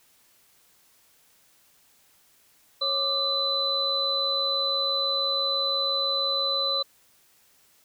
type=tone cluster; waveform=sine; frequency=549 / 1186 / 4007 Hz; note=C#5 / D6 / B7; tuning=-17 / +17 / +24 cents; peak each=-31 / -32 / -24 dBFS; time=2.81-6.83 s; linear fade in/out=10 ms; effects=white hiss -61 dBFS RMS until 7.84 s